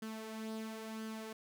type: tone with flanger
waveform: sawtooth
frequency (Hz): 220.4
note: A3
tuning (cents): +3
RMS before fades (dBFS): -44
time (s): 0.02-1.33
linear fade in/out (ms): 5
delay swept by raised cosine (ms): 0.63 to 4.33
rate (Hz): 0.98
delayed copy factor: +0.5
effects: none